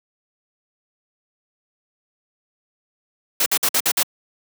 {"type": "noise bursts", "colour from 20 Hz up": "white", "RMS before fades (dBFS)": -18, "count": 6, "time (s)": [3.4, 4.031], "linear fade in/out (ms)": 5, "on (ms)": 61, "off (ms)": 53, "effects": ["high-pass 200 Hz 12 dB/octave"]}